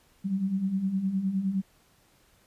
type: beating tone pair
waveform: sine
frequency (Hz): 185 / 194.7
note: F#3 / G3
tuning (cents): 0 / -12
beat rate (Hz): 9.7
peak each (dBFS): -33 / -26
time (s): 0.24-1.62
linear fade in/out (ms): 20
effects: pink hiss -63 dBFS RMS until 2.46 s + resampled to 32000 Hz